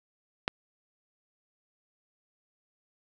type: click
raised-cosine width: 0.3 ms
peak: -10 dBFS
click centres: 0.479 s
effects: none